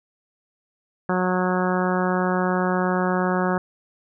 harmonic tone, 182.8 Hz, F#3, 21 cents flat, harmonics 1 / 2 / 3 / 4 / 5 / 6 / 7 / 8 / 9, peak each -23 / -26 / -28 / -29 / -30 / -31 / -31 / -32 / -33 dBFS, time 1.09-3.58 s, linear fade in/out 2 ms, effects none

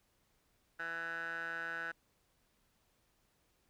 15% pulse tone with band-pass filter, 166.2 Hz, E3, 15 cents sharp, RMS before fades -41 dBFS, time 0.79-1.92 s, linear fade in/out 10 ms, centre 1500 Hz, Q 6, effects pink hiss -75 dBFS RMS until 3.69 s

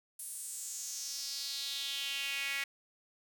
sawtooth tone with high-pass filter sweep, 277.2 Hz, C#4, in tune, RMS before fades -39 dBFS, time 0.19-2.64 s, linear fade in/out 5 ms, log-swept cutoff 10000 to 2100 Hz, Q 3.7, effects none

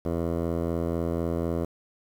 10% pulse tone with low-pass filter, 84 Hz, E2, 33 cents sharp, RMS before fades -28 dBFS, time 0.05-1.65 s, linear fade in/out 5 ms, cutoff 730 Hz, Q 1.4, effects 8-bit

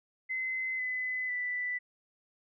sine tone with pitch steps, 2049 / 2015 / 1981.5 Hz, C7 / B6 / B6, -37 / +34 / +5 cents, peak -31 dBFS, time 0.29-1.79 s, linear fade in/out 20 ms, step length 500 ms, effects none

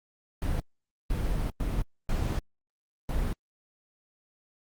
brown noise bursts at uneven times, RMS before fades -28 dBFS, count 5, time 0.42-0.6 / 1.1-1.5 / 1.6-1.82 / 2.09-2.39 / 3.09-3.33 s, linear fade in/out 2 ms, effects Opus 32 kbps

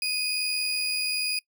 35% pulse tone pair together, 2489 / 4897 Hz, D#7 / D#8, 0 / -28 cents, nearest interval octave, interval 1172 cents, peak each -27 dBFS, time 0.02-1.39 s, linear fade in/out 2 ms, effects noise-tail reverb RT60 0.1 s tail -23 dB re dry

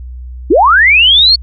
sine linear sweep, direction up, 263.5 to 4435 Hz, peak -3 dBFS, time 0.5-1.36 s, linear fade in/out 10 ms, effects added 62 Hz sine -23 dBFS peak until 1.42 s + MP3 64 kbps

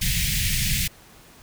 pink band-stop noise, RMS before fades -23 dBFS, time 0.01-0.88 s, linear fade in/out 10 ms, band 190 to 1900 Hz, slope 48 dB/octave, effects pink hiss -50 dBFS RMS until 1.42 s

